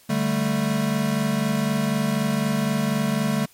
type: chord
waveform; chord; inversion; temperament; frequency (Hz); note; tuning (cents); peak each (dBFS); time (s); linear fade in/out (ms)
square; D suspended fourth; none; equal; 146.83 / 196 / 220; D3 / G3 / A3; 0 / 0 / 0; -27 / -26 / -24; 0.09-3.46; 10
effects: white hiss -54 dBFS RMS until 3.53 s + MP3 64 kbps